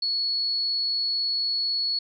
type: tone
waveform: sine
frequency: 4382 Hz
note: C#8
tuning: 21 cents flat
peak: -23 dBFS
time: 0.02-1.99 s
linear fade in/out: 5 ms
effects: none